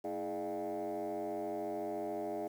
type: tone with frequency modulation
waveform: sine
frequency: 512 Hz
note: C5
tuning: 38 cents flat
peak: -34 dBFS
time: 0.04-2.48 s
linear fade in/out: 10 ms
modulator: 93.9 Hz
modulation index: 2.5
effects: tanh soft clip ceiling -33 dBFS + 10-bit